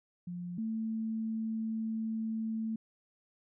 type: tone pair in turn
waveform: sine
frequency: 176.3 / 222.1 Hz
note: F3 / A3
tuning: +17 / +16 cents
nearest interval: major third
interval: 399 cents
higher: second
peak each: -37 / -32 dBFS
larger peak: second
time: 0.27-0.58 / 0.58-2.76 s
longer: second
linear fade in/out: 5 ms
effects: none